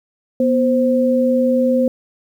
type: tone pair together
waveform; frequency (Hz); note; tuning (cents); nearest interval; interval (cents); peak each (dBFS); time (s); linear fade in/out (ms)
sine; 244.4 / 522; B3 / C5; -18 / -4; octave + minor second; 1314; -15; 0.4-1.88; 2
effects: 8-bit